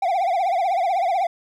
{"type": "tone with vibrato", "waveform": "triangle", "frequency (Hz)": 731, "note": "F#5", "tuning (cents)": -21, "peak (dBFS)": -16, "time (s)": [0.02, 1.27], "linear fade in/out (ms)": 5, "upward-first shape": "triangle", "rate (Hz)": 16, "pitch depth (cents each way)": 180, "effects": []}